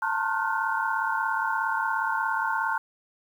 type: tone cluster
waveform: sine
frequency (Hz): 886 / 923 / 1068 / 1419 / 1524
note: A5 / A#5 / C6 / F6 / G6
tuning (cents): +12 / -17 / +35 / +27 / -49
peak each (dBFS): -29 / -33 / -31 / -30 / -31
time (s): 0.02-2.78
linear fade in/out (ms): 5
effects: 9-bit